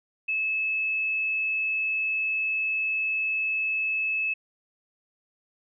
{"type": "tone", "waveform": "sine", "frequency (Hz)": 2600, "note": "E7", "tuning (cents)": -24, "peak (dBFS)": -24, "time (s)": [0.28, 4.34], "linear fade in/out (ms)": 10, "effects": []}